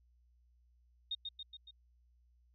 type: tone with echo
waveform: sine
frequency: 3697 Hz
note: A#7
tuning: 15 cents flat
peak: -35 dBFS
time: 1.11-1.15 s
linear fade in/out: 5 ms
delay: 140 ms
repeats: 4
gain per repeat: -4 dB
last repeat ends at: 1.71 s
effects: added 60 Hz sine -66 dBFS peak until 2.54 s